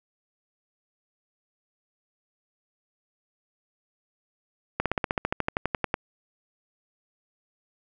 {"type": "slowing click train", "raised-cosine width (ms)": 0.5, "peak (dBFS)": -9, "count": 16, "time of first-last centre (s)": [4.8, 5.941], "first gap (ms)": 57, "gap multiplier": 1.04, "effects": []}